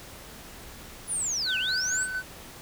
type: linear two-way sweep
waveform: sine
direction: down then up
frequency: 10190 to 2489 to 8550 Hz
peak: -26 dBFS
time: 1.07-2.08 s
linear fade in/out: 50 ms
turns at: 1.58 s
type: tone with tremolo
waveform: triangle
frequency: 1511 Hz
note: F#6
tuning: 36 cents sharp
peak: -25 dBFS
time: 1.45-2.23 s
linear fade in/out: 50 ms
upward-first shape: square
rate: 4.3 Hz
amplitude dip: 40%
effects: tanh soft clip ceiling -17 dBFS + pink hiss -45 dBFS RMS until 2.61 s